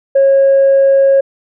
sine tone, 546 Hz, C#5, 26 cents flat, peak -4 dBFS, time 0.15-1.21 s, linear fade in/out 10 ms, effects tanh soft clip ceiling -3 dBFS

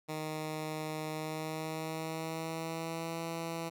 10% pulse tone with pitch glide, 155.56 to 165.76 Hz, D#3 to E3, 0 to +10 cents, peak -28 dBFS, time 0.08-3.7 s, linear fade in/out 20 ms, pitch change +110 cents, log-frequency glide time 1.11-3.22 s, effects none

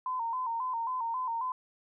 sine tone with vibrato, 968 Hz, B5, 35 cents flat, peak -30 dBFS, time 0.06-1.52 s, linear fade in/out 2 ms, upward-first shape square, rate 3.7 Hz, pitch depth 88 cents each way, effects none

